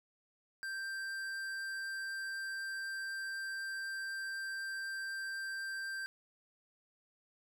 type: tone with tanh clipping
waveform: sine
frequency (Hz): 1574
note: G6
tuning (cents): +7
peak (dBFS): -40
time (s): 0.63-6.06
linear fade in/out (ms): 0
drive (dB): 14
effects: none